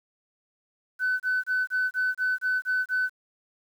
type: tone bursts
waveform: sine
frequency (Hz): 1508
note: F#6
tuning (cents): +32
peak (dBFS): -21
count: 9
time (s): 0.99-3.096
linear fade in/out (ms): 50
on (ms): 210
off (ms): 27
effects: tanh soft clip ceiling -19 dBFS + 9-bit